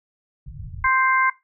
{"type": "low-pass noise", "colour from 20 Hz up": "pink", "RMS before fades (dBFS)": -35, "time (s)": [0.46, 0.87], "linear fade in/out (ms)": 10, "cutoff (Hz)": 150, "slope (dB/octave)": 48}
{"type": "harmonic tone", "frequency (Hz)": 523.3, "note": "C5", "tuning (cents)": 0, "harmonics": [2, 3, 4], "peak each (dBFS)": [-19, -21, -22], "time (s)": [0.84, 1.3], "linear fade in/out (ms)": 5}
{"effects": ["noise-tail reverb RT60 0.2 s tail -17 dB re dry"]}